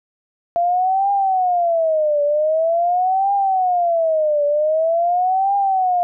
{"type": "tone with vibrato", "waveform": "sine", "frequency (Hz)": 682, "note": "F5", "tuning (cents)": -41, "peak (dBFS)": -14, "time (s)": [0.56, 6.03], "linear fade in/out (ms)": 0, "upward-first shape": "triangle", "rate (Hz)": 0.45, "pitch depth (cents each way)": 290, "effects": []}